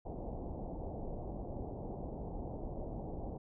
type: low-pass noise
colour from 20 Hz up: pink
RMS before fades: -42 dBFS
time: 0.05-3.38 s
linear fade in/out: 10 ms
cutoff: 820 Hz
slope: 48 dB/octave
effects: none